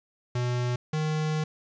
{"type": "tone pair in turn", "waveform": "square", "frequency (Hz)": [122.9, 154.84], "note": ["B2", "D#3"], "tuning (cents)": [-8, -8], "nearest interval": "major third", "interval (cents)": 400, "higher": "second", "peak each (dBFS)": -26, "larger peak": "neither", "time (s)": [[0.35, 0.76], [0.93, 1.44]], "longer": "second", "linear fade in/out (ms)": 5, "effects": ["resampled to 16000 Hz", "9-bit"]}